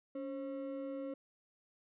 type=ring-modulated tone; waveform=triangle; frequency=408.1 Hz; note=G#4; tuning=30 cents flat; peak=-34 dBFS; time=0.15-1.14 s; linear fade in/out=5 ms; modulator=127 Hz; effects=resampled to 8000 Hz